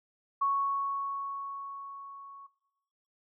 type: tone with level ramp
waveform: sine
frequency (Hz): 1108.7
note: C#6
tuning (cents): 0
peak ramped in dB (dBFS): -24 to -46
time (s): 0.41-2.47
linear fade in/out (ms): 10
effects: noise-tail reverb RT60 1.0 s tail -19 dB re dry